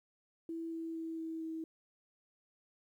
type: tone with pitch steps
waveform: sine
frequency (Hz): 329.6 / 327.7 / 325.8 / 323.9 / 322.1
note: E4 / E4 / E4 / E4 / E4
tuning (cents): 0 / -10 / -20 / -30 / -40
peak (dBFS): -38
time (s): 0.49-1.64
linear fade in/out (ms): 2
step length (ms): 230
effects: 12-bit